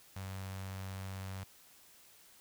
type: tone with notch filter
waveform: sawtooth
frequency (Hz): 95.7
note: G2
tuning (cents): -41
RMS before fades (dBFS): -43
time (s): 0.16-1.44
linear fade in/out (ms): 5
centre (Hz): 330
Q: 0.75
effects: white hiss -61 dBFS RMS until 2.4 s